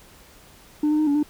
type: tone with pitch steps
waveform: sine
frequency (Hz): 299.8 / 303.7 / 308 / 286.3 / 298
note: D4 / D#4 / D#4 / D4 / D4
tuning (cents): +36 / -42 / -17 / -44 / +25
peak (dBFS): -15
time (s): 0.83-1.23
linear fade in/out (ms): 5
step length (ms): 80
effects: tanh soft clip ceiling -16 dBFS + pink hiss -50 dBFS RMS until 1.29 s